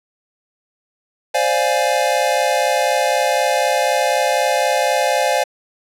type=chord; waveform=square; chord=D half-diminished seventh; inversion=third; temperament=equal; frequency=523.3 / 587.3 / 698.5 / 830.6 Hz; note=C5 / D5 / F5 / Ab5; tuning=0 / 0 / 0 / 0 cents; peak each=-21 dBFS; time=1.34-5.44 s; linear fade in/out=10 ms; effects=low-pass 12000 Hz 12 dB/octave